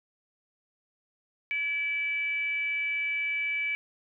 sine tone with frequency modulation, 2308 Hz, D7, 31 cents flat, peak -27 dBFS, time 1.51-3.75 s, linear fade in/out 0 ms, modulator 623 Hz, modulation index 0.32, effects none

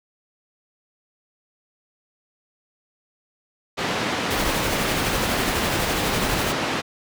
pink band-pass noise, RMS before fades -25 dBFS, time 3.77-6.82 s, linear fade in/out 20 ms, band 180 to 4100 Hz, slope 12 dB/octave
pink noise with tremolo, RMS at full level -25 dBFS, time 4.3-6.53 s, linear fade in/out 10 ms, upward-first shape sine, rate 12 Hz, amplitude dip 40%
effects none

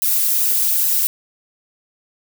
violet noise with flanger, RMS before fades -17 dBFS, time 0.02-1.07 s, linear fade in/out 0 ms, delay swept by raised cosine 0.87 to 3.57 ms, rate 2.4 Hz, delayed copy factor -1, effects none

